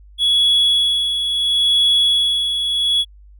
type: tone with tremolo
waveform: triangle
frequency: 3370 Hz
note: G#7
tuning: 25 cents sharp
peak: -9 dBFS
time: 0.18-3.05 s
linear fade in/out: 50 ms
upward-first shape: sine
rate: 0.73 Hz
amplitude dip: 55%
effects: tanh soft clip ceiling -5 dBFS + added 50 Hz sine -41 dBFS peak until 3.39 s